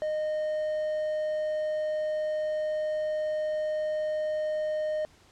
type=tone; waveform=triangle; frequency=615 Hz; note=D#5; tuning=20 cents flat; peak=-25 dBFS; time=0.02-5.05 s; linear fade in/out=0 ms; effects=pink hiss -59 dBFS RMS until 5.31 s + low-pass 8000 Hz 12 dB/octave